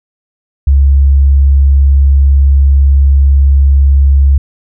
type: tone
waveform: sine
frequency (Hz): 69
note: C#2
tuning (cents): -7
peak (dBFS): -3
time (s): 0.67-4.38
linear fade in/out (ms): 5
effects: none

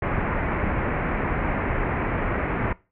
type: low-pass noise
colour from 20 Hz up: pink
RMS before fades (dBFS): -25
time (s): 0.02-2.73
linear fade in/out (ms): 5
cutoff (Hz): 2300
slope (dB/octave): 48
effects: noise-tail reverb RT60 0.3 s tail -21 dB re dry

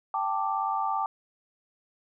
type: chord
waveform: sine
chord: G suspended second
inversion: none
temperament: just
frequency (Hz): 784 / 882 / 1176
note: G5 / A5 / D6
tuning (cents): 0 / +4 / +2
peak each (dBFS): -30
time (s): 0.14-1.06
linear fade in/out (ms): 2
effects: none

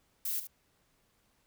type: noise with echo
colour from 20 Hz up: violet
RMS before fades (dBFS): -34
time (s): 0.25-0.4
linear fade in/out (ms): 5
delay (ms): 72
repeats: 1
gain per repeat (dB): -10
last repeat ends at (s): 0.472
effects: pink hiss -72 dBFS RMS until 1.46 s

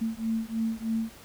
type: beating tone pair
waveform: sine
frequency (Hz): 222.9 / 226.1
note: A3 / A3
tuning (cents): +23 / +47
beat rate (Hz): 3.2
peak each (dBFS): -30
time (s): 0.01-1.1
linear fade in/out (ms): 10
effects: pink hiss -50 dBFS RMS until 1.24 s

